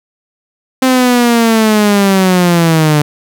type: linear sweep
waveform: sawtooth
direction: down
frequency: 261.6 to 146.83 Hz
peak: -3 dBFS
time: 0.82-3.02 s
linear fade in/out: 5 ms
effects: none

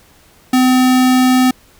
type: tone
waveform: square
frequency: 255.3 Hz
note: C4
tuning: 42 cents flat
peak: -9 dBFS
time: 0.53-1.51 s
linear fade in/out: 5 ms
effects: pink hiss -48 dBFS RMS until 1.79 s

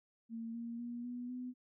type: tone with pitch steps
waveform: sine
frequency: 228.2 / 233.5 / 239 / 244.6 / 250.3 Hz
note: A#3 / A#3 / A#3 / B3 / B3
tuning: -37 / +3 / +43 / -16 / +23 cents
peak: -40 dBFS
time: 0.29-1.54 s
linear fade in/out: 50 ms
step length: 250 ms
effects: none

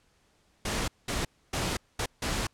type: noise bursts at uneven times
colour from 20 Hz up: pink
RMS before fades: -30 dBFS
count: 5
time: 0.65-0.88 / 1.08-1.25 / 1.53-1.77 / 1.99-2.06 / 2.22-2.47 s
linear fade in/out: 5 ms
effects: pink hiss -67 dBFS RMS until 2.53 s + low-pass 9000 Hz 12 dB/octave

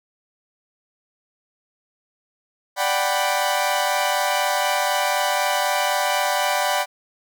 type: chord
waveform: sawtooth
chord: G major seventh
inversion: second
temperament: equal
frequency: 587.3 / 740 / 784 / 987.8 Hz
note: D5 / F#5 / G5 / B5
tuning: 0 / 0 / 0 / 0 cents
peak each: -21 dBFS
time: 2.76-6.86 s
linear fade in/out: 50 ms
effects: none

